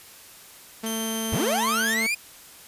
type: tone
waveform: sawtooth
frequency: 223.1 Hz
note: A3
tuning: 24 cents sharp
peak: -24 dBFS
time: 0.83-2.07 s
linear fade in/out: 10 ms
type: tone with pitch glide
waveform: 10% pulse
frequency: 3136 to 3171 Hz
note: G7 to G7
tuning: 0 to +19 cents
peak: -23 dBFS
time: 0.86-1.94 s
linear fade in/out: 2 ms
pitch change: +19 cents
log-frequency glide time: 1.64-1.74 s
type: linear sweep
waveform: 40% pulse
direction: up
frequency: 45.06 to 2489 Hz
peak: -22 dBFS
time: 1.32-2.15 s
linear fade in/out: 10 ms
effects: white hiss -47 dBFS RMS until 2.67 s + resampled to 32000 Hz